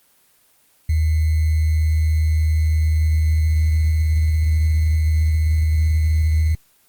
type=tone with sample-and-hold; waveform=sine; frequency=78.4 Hz; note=D#2; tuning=14 cents sharp; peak=-14 dBFS; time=0.89-6.55 s; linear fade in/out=5 ms; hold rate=2100 Hz; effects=white hiss -57 dBFS RMS until 6.88 s + Opus 24 kbps